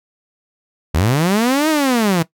sawtooth linear two-way sweep, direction up then down, 69.3 to 320.3 to 157.4 Hz, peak -9 dBFS, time 0.94-2.23 s, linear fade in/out 10 ms, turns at 1.69 s, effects noise-tail reverb RT60 0.1 s tail -17 dB re dry

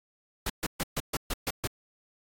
pink noise bursts, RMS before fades -30 dBFS, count 8, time 0.46-1.674 s, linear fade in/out 5 ms, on 38 ms, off 130 ms, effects AAC 64 kbps

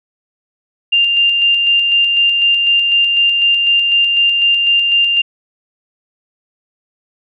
sine tone with tremolo, 2794 Hz, F7, in tune, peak -8 dBFS, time 0.92-5.22 s, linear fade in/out 10 ms, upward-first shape square, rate 4 Hz, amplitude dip 30%, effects none

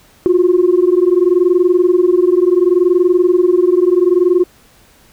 sine tone pair together, 348 / 368.7 Hz, F4 / F#4, -6 / -6 cents, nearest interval minor second, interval 100 cents, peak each -10 dBFS, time 0.26-4.44 s, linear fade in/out 0 ms, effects tanh soft clip ceiling -3 dBFS + pink hiss -48 dBFS RMS until 5.12 s

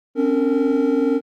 triangle tone cluster, 262.6 / 284.2 / 459.2 Hz, C4 / C#4 / A#4, +6 / +43 / -26 cents, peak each -18 dBFS, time 0.15-1.21 s, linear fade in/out 50 ms, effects Opus 32 kbps

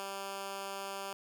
10% pulse tone with high-pass filter, 196.2 Hz, G3, 2 cents sharp, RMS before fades -41 dBFS, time 0-1.13 s, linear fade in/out 0 ms, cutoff 410 Hz, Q 0.54, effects none

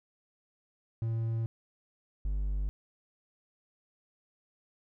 triangle tone pair in turn, 113.6 / 49.82 Hz, A#2 / G1, -44 / +29 cents, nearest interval octave + major second, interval 1427 cents, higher first, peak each -27 dBFS, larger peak neither, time 1.02-1.46 / 2.25-2.69 s, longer neither, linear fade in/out 0 ms, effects none

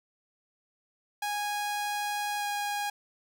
sawtooth tone with pitch glide, 826 to 820.8 Hz, G#5 to G#5, -10 to -21 cents, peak -26 dBFS, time 1.22-2.9 s, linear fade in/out 5 ms, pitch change -11 cents, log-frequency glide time 2.38-2.43 s, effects none

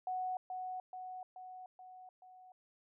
sine tone with echo, 740 Hz, F#5, in tune, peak -35 dBFS, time 0.07-0.37 s, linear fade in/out 2 ms, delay 430 ms, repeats 5, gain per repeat -4 dB, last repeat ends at 2.52 s, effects none

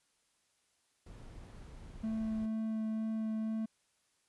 brown noise, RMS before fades -50 dBFS, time 1.06-2.46 s, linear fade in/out 5 ms
triangle tone with vibrato, 220 Hz, A3, in tune, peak -31 dBFS, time 2.03-3.66 s, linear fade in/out 10 ms, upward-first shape sine, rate 2.1 Hz, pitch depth 8 cents each way
effects white hiss -75 dBFS RMS until 4.28 s + resampled to 24000 Hz

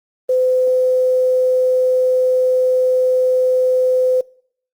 sine tone with quantisation, 510 Hz, C5, 44 cents flat, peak -12 dBFS, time 0.29-4.21 s, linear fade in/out 5 ms, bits 7, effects noise-tail reverb RT60 0.6 s tail -24 dB re dry + Opus 24 kbps

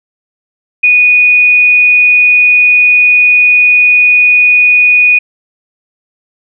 sine tone, 2470 Hz, D#7, 13 cents flat, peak -3 dBFS, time 0.83-5.19 s, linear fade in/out 10 ms, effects none

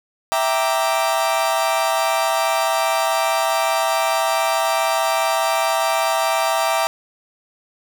40% pulse chord, E half-diminished seventh, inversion none, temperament equal, 659.3 / 784 / 932.3 / 1174.7 Hz, E5 / G5 / Bb5 / D6, 0 / 0 / 0 / 0 cents, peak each -20 / -22 / -23 / -23 dBFS, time 0.32-6.87 s, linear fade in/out 0 ms, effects none

